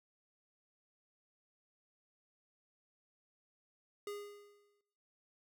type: tone with exponential decay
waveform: square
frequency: 410 Hz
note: G#4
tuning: 22 cents flat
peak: -40 dBFS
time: 4.07-4.81 s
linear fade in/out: 2 ms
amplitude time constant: 160 ms
effects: noise-tail reverb RT60 0.9 s tail -19 dB re dry